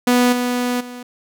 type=tone with level steps; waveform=sawtooth; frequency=246.2 Hz; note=B3; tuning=5 cents flat; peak=-8 / -14 / -27 dBFS; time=0.07-1.03 s; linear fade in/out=5 ms; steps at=0.32 / 0.8 s; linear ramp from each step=10 ms; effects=none